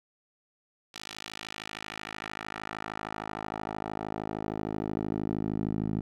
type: tone with band-pass filter sweep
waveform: 10% pulse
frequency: 53.1 Hz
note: G#1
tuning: 39 cents sharp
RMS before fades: -35 dBFS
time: 0.94-6.01 s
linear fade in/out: 5 ms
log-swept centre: 4200 to 200 Hz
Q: 1.1
effects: none